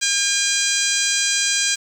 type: harmonic tone with a mistuned harmonic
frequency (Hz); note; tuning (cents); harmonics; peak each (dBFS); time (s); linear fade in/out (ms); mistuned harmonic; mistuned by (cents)
806; G5; +48; 2 / 3 / 4 / 5 / 6 / 7 / 8 / 9 / 10; -26 / -26 / -26 / -26 / -26 / -26 / -26 / -26 / -26; 0.01-1.76; 20; 7; +54
effects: 7-bit